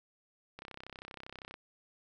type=click train; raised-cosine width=0.3 ms; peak=-29 dBFS; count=32; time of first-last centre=0.59-1.541 s; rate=32.6 Hz; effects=none